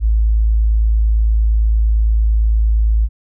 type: tone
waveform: sine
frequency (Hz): 54.4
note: A1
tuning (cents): -19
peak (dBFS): -10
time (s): 0-3.09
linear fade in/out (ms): 50
effects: none